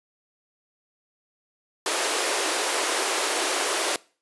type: high-pass noise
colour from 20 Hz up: pink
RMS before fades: -25 dBFS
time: 1.86-3.96 s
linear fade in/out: 2 ms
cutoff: 330 Hz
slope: 48 dB/octave
effects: noise-tail reverb RT60 0.4 s tail -23 dB re dry + resampled to 24000 Hz